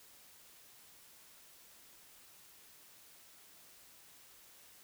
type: silence
effects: white hiss -60 dBFS RMS until 4.83 s